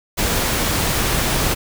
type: noise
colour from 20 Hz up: pink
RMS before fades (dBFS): -19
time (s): 0.17-1.55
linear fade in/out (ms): 20
effects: none